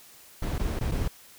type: noise with dropouts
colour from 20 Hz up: brown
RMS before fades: -28 dBFS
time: 0.42-1.08 s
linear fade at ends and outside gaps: 5 ms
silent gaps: 0.582-0.594 / 0.792-0.809 / 0.914-0.918 s
effects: white hiss -52 dBFS RMS until 1.38 s